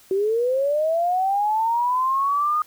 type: linear sweep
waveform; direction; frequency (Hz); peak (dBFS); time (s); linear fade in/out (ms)
sine; up; 374 to 1237; -18; 0.11-2.62; 2
effects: white hiss -52 dBFS RMS until 2.66 s